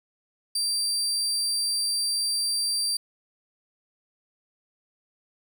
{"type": "tone", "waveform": "30% pulse", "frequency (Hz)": 4699, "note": "D8", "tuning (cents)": 0, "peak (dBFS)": -21, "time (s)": [0.55, 2.97], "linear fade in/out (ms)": 5, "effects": ["9-bit"]}